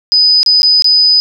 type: tone with dropouts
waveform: sine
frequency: 4992 Hz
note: D#8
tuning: 5 cents sharp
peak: -5 dBFS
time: 0.12-1.2 s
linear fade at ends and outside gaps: 0 ms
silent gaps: 0.431-0.462 / 0.62-0.631 / 0.822-0.844 s
effects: none